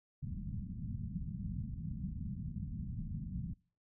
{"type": "low-pass noise", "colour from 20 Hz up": "white", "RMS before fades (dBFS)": -41, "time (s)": [0.22, 3.54], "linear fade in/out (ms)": 10, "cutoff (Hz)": 210, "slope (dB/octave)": 48, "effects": ["noise-tail reverb RT60 0.4 s tail -23 dB re dry"]}